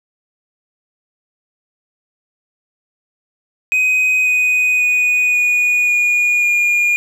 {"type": "tone with pitch steps", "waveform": "triangle", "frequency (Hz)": [2511, 2494, 2476, 2459, 2442, 2425], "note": ["D#7", "D#7", "D#7", "D#7", "D#7", "D#7"], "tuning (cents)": [15, 3, -9, -21, -33, -45], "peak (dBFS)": -10, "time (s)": [3.72, 6.96], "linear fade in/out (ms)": 0, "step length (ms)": 540, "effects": []}